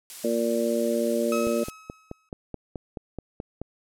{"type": "noise", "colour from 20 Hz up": "blue", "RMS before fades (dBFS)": -37, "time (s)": [0.1, 1.7], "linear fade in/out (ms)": 0}
{"type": "harmonic tone", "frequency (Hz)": 116.54, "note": "A#2", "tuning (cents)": 0, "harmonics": [2, 3, 4, 5], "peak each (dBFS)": [-27, -29, -28, -27], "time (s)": [0.24, 1.64], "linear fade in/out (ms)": 5}
{"type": "tone with exponential decay", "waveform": "30% pulse", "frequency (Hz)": 1283, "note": "E6", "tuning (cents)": -47, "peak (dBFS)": -25, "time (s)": [1.32, 2.29], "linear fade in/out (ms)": 2, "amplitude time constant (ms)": 210}
{"type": "click train", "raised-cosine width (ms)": 2, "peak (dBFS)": -20, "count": 11, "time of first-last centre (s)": [1.47, 3.616], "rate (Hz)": 4.66}
{"effects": ["low-pass 11000 Hz 12 dB/octave"]}